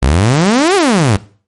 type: exponential two-way sweep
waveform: sawtooth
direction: up then down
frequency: 59 to 415.3 to 90.2 Hz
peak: -4 dBFS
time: 0.02-1.17 s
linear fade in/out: 10 ms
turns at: 0.75 s
effects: noise-tail reverb RT60 0.4 s tail -18 dB re dry + MP3 48 kbps